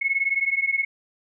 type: beating tone pair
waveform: sine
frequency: 2180 / 2199 Hz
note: C#7 / C#7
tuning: -29 / -14 cents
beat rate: 19 Hz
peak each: -23 / -24 dBFS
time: 0.01-0.85 s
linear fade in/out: 10 ms
effects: none